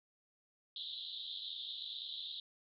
white band-pass noise, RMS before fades -45 dBFS, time 0.76-2.4 s, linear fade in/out 2 ms, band 3300 to 4000 Hz, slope 96 dB/octave, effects none

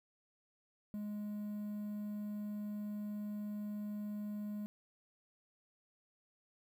triangle tone with quantisation, 208.4 Hz, G#3, 6 cents sharp, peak -37 dBFS, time 0.94-4.66 s, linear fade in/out 0 ms, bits 11, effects none

